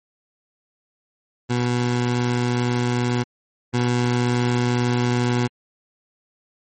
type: tone pair in turn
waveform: 20% pulse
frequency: 122.1 / 122.1 Hz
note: B2 / B2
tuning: -19 / -19 cents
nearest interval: unison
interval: 0 cents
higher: neither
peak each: -14 / -13 dBFS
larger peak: second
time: 1.49-3.24 / 3.73-5.48 s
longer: neither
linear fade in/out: 20 ms
effects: MP3 32 kbps